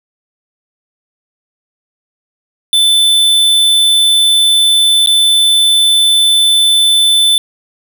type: tone with dropouts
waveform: square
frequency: 3520 Hz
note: A7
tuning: in tune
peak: -7 dBFS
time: 2.73-7.38 s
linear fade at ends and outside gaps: 1 ms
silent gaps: 5.061-5.072 s
effects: none